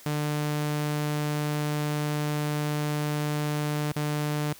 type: tone with dropouts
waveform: sawtooth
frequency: 149.1 Hz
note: D3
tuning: 27 cents sharp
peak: -22 dBFS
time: 0.06-4.53 s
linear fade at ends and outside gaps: 2 ms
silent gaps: 3.92-3.961 s
effects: white hiss -50 dBFS RMS until 4.59 s